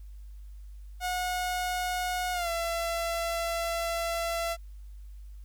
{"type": "tone with pitch glide", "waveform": "sawtooth", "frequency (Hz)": [726, 673.5], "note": ["F#5", "E5"], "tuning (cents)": [-33, 37], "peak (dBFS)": -25, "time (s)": [1, 4.57], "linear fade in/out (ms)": 50, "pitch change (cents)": -130, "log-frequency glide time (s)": [2.33, 2.49], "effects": ["added 50 Hz sine -42 dBFS peak until 5.44 s", "white hiss -69 dBFS RMS until 5.44 s"]}